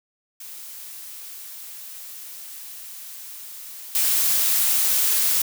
blue noise with level steps, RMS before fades -38 / -20 dBFS, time 0.4-5.42 s, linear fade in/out 5 ms, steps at 3.95 s, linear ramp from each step 2 ms, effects none

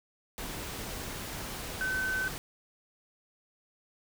sine tone in noise, 1526 Hz, G6, 47 cents flat, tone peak -29 dBFS, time 1.81-2.28 s, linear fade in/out 0 ms, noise pink, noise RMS -39 dBFS, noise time 0.38-2.38 s, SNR +7 dB, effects none

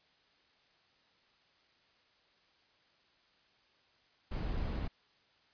brown noise, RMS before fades -36 dBFS, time 4.31-4.88 s, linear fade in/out 10 ms, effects white hiss -69 dBFS RMS until 5.53 s + resampled to 11025 Hz

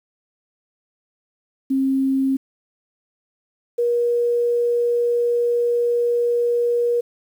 sine tone pair in turn, 267.9 / 477.3 Hz, C4 / A#4, +41 / +41 cents, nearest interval minor seventh, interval 1000 cents, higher second, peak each -16 dBFS, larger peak neither, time 1.7-2.37 / 3.78-7.01 s, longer second, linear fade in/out 10 ms, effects 8-bit

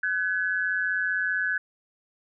sine tone pair together, 1508 / 1692.7 Hz, F#6 / G#6, +32 / +33 cents, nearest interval major second, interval 201 cents, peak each -26 / -27 dBFS, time 0.03-1.58 s, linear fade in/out 5 ms, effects none

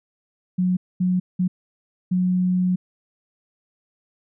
sine tone bursts at uneven times, 182.2 Hz, F#3, 26 cents flat, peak -17 dBFS, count 4, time 0.58-0.77 / 1-1.2 / 1.39-1.48 / 2.11-2.76 s, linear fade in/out 10 ms, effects none

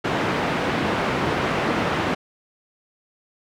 pink band-pass noise, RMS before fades -23 dBFS, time 0.04-2.15 s, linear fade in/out 10 ms, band 150 to 2200 Hz, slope 12 dB/octave, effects none

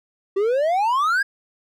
triangle exponential sweep, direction up, 378.2 to 1669 Hz, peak -15 dBFS, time 0.36-1.23 s, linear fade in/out 10 ms, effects none

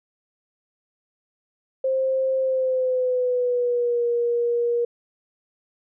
sine tone with pitch glide, 527 to 475 Hz, C5 to A#4, +12 to +33 cents, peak -19 dBFS, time 1.84-4.85 s, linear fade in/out 5 ms, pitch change -179 cents, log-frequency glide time 2.39-4.05 s, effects none

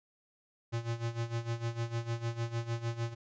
square tone with tremolo, 116.54 Hz, A#2, in tune, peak -31 dBFS, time 0.72-3.15 s, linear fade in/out 20 ms, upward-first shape sine, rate 6.6 Hz, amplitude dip 80%, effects resampled to 16000 Hz

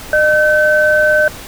sine tone pair together, 608 / 1532 Hz, D#5 / G6, -40 / -40 cents, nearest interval octave + major third, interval 1600 cents, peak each -11 dBFS, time 0.13-1.28 s, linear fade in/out 2 ms, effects pink hiss -31 dBFS RMS until 1.47 s

